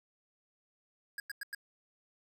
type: tone bursts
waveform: square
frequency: 1643 Hz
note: G#6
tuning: 19 cents flat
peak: -38 dBFS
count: 4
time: 1.18-1.548 s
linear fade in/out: 2 ms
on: 20 ms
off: 96 ms
effects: none